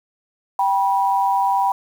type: tone pair together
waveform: sine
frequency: 784 / 974.3 Hz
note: G5 / B5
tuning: 0 / -24 cents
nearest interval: major third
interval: 376 cents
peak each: -18 dBFS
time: 0.59-1.72 s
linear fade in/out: 2 ms
effects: 7-bit